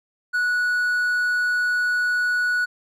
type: tone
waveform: triangle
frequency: 1469 Hz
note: F#6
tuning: 13 cents flat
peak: -17 dBFS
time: 0.33-2.66 s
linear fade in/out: 20 ms
effects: none